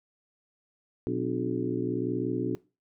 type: harmonic tone with a mistuned harmonic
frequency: 61 Hz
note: B1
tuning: 21 cents flat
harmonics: 2 / 3 / 4 / 5 / 6 / 7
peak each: -36 / -37 / -33 / -33 / -32 / -36 dBFS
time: 1.07-2.55 s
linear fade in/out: 0 ms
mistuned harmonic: 4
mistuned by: +110 cents
effects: noise-tail reverb RT60 0.3 s tail -21 dB re dry